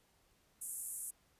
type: band-pass noise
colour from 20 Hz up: pink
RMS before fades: -44 dBFS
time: 0.61-1.11 s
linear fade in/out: 10 ms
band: 8100 to 12000 Hz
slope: 48 dB/octave
effects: pink hiss -72 dBFS RMS until 1.39 s + resampled to 32000 Hz